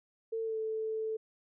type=tone with pitch glide; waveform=sine; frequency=450 to 439.7 Hz; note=A4 to A4; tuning=+39 to -1 cents; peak=-32 dBFS; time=0.32-1.17 s; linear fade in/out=10 ms; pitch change=-40 cents; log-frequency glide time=0.42-0.58 s; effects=none